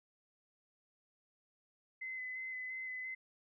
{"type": "tone with vibrato", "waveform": "sine", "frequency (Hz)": 2035, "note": "C7", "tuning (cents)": -49, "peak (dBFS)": -40, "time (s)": [2.01, 3.15], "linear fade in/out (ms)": 10, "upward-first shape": "square", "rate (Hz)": 2.9, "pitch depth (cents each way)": 14, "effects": []}